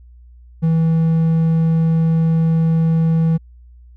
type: tone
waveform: triangle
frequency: 162.7 Hz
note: E3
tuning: 22 cents flat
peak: -10 dBFS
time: 0.62-3.38 s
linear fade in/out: 20 ms
effects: added 60 Hz sine -40 dBFS peak until 3.96 s